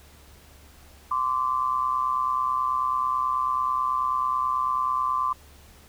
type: tone pair together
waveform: sine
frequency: 1035 / 1164.2 Hz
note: C6 / D6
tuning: -19 / -15 cents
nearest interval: major second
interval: 204 cents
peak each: -25 dBFS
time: 1.11-5.33 s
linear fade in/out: 5 ms
effects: added 72 Hz sine -52 dBFS peak until 5.88 s + pink hiss -53 dBFS RMS until 5.88 s